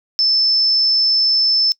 sine tone, 5274 Hz, E8, in tune, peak -12 dBFS, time 0.19-1.72 s, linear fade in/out 0 ms, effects noise-tail reverb RT60 0.1 s tail -23 dB re dry

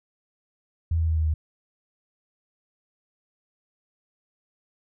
sine tone with pitch steps, 82.41 / 81.23 / 80.06 / 78.92 / 77.78 Hz, E2 / E2 / D#2 / D#2 / D#2, 0 / -25 / +50 / +25 / 0 cents, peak -20 dBFS, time 0.91-1.34 s, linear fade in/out 5 ms, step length 86 ms, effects none

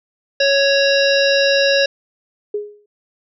harmonic tone, 554.4 Hz, C#5, in tune, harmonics 1 / 3 / 5 / 7 / 9 / 10, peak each -14 / -19 / -21 / -22 / -24 / -24 dBFS, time 0.4-1.86 s, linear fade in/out 5 ms
sine tone with exponential decay, 415.3 Hz, G#4, in tune, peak -16 dBFS, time 2.54-2.86 s, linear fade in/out 5 ms, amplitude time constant 68 ms
effects none

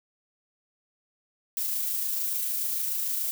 violet noise with amplitude modulation, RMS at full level -28 dBFS, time 1.57-3.31 s, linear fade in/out 0 ms, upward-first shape sine, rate 26.9 Hz, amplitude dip 25%, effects none

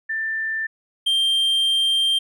sine / triangle tone pair in turn, 1779 / 3170 Hz, A6 / G7, +19 / +19 cents, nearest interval minor seventh, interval 1000 cents, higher second, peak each -22 / -15 dBFS, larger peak second, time 0.09-0.67 / 1.06-2.19 s, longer second, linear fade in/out 10 ms, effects none

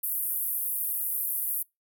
pink band-pass noise, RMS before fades -30 dBFS, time 0.03-1.63 s, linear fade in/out 10 ms, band 11000 to 16000 Hz, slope 48 dB/octave, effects noise-tail reverb RT60 0.2 s tail -25 dB re dry

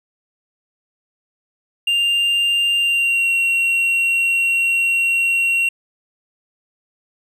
triangle tone with pitch glide, 2794 to 2741 Hz, F7 to F7, 0 to -33 cents, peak -13 dBFS, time 1.87-5.69 s, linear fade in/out 5 ms, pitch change -33 cents, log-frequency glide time 2.78-3.29 s, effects none

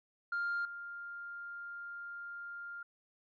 sine tone with level steps, 1400 Hz, F6, 4 cents sharp, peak -31 / -42 dBFS, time 0.32-2.83 s, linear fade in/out 5 ms, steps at 0.65 s, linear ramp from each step 2 ms, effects tanh soft clip ceiling -30 dBFS

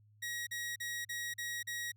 sawtooth tone bursts, 1900 Hz, A#6, 33 cents sharp, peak -34 dBFS, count 6, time 0.22-1.92 s, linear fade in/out 10 ms, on 250 ms, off 40 ms, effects added 105 Hz sine -62 dBFS peak until 1.96 s

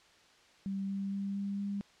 sine tone with pitch steps, 195.2 / 196.56 / 197.92 / 199.3 / 200.7 Hz, G3 / G3 / G3 / G3 / G3, -7 / +5 / +17 / +29 / +41 cents, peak -33 dBFS, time 0.66-1.81 s, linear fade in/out 0 ms, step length 230 ms, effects white hiss -62 dBFS RMS until 2 s + low-pass 5000 Hz 12 dB/octave

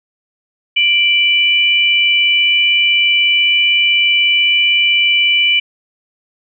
sine tone pair together, 2349 / 2975 Hz, D7 / F#7, 0 / +9 cents, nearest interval major third, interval 409 cents, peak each -12 dBFS, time 0.76-5.6 s, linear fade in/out 10 ms, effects none

